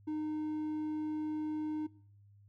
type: tone with hard clipping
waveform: sine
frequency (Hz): 306.8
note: D#4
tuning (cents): -24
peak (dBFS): -35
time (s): 0.07-1.87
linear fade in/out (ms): 10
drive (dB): 3
effects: noise-tail reverb RT60 0.6 s tail -21 dB re dry + added 101 Hz sine -58 dBFS peak until 2.48 s